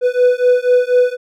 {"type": "beating tone pair", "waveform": "triangle", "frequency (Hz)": [493.9, 498], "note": ["B4", "B4"], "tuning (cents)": [0, 14], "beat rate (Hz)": 4.1, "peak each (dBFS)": -11, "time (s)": [0.01, 1.17], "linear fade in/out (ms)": 50, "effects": []}